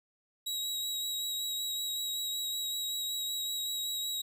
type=tone with vibrato; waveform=sawtooth; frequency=3847 Hz; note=B7; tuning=46 cents flat; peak=-30 dBFS; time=0.46-4.22 s; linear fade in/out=10 ms; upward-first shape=sine; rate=5.3 Hz; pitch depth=16 cents each way; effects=12-bit